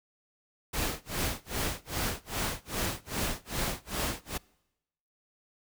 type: noise with tremolo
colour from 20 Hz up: pink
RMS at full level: -30 dBFS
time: 0.73-4.38 s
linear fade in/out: 10 ms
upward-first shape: sine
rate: 2.5 Hz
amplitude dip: 100%
effects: noise-tail reverb RT60 0.9 s tail -24 dB re dry